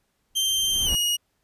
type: noise with exponential growth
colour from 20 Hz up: brown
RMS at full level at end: -27 dBFS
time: 0.3-0.95 s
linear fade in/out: 0 ms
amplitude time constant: 140 ms
type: tone with pitch glide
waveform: sawtooth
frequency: 3144 to 2883 Hz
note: G7 to F#7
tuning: +4 to -46 cents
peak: -18 dBFS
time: 0.35-1.17 s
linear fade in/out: 20 ms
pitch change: -150 cents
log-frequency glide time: 0.85-0.9 s
effects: pink hiss -72 dBFS RMS until 1.43 s + resampled to 32000 Hz

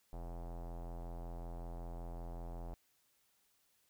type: tone with low-pass filter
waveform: square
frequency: 42.66 Hz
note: F1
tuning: 40 cents flat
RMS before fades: -45 dBFS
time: 0.13-2.74 s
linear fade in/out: 0 ms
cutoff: 770 Hz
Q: 2.8
effects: white hiss -75 dBFS RMS until 3.89 s

